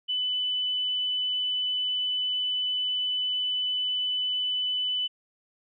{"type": "tone", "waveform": "sine", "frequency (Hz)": 2997, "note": "F#7", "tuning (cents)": 22, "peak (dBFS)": -25, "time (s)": [0.08, 5.08], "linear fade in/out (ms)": 20, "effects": []}